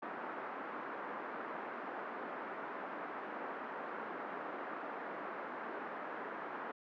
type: band-pass noise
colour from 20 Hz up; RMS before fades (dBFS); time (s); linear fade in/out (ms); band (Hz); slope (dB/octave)
white; -44; 0.02-6.72; 10; 230 to 1500; 24
effects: none